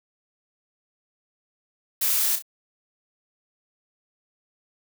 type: noise with echo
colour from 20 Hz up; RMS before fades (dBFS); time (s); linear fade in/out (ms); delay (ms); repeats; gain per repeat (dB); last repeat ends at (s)
blue; -23; 2.01-2.36; 10; 32; 2; -8; 2.424
effects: none